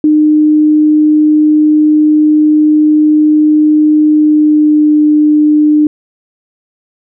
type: tone with pitch glide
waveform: sine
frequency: 304.4 to 301.3 Hz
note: D#4 to D4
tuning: -38 to +44 cents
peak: -4 dBFS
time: 0.04-5.87 s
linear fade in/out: 2 ms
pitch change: -18 cents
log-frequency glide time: 4.05-4.97 s
effects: none